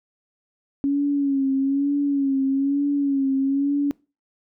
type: tone with vibrato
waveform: sine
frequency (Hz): 277.2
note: C#4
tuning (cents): 0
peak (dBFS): -18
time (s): 0.84-3.91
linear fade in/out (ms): 0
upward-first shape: sine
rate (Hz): 1.1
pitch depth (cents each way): 54
effects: noise-tail reverb RT60 0.3 s tail -23 dB re dry